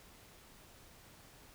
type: silence
effects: pink hiss -59 dBFS RMS until 1.54 s